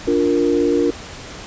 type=chord; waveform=sine; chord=Bb major; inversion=first; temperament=just; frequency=291.4 / 349.6 / 466.2 Hz; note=D4 / F4 / Bb4; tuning=-13 / +2 / 0 cents; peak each=-18 dBFS; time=0.07-0.91 s; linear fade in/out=10 ms; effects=pink hiss -34 dBFS RMS until 1.46 s + resampled to 16000 Hz